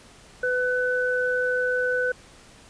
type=tone pair together; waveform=sine; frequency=500.9 / 1501 Hz; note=B4 / F#6; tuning=+24 / +24 cents; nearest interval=octave + perfect fifth; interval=1900 cents; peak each=-24 dBFS; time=0.43-2.12 s; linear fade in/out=5 ms; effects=pink hiss -50 dBFS RMS until 2.69 s + resampled to 22050 Hz